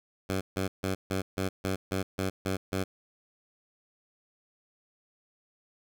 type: tone bursts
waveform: 10% pulse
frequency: 95 Hz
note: F#2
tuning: 46 cents sharp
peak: -20 dBFS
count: 10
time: 0.29-2.84 s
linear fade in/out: 10 ms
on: 120 ms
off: 150 ms
effects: none